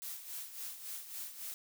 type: noise with tremolo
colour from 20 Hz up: blue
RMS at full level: -42 dBFS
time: 0.02-1.54 s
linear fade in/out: 0 ms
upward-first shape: sine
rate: 3.6 Hz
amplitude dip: 65%
effects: none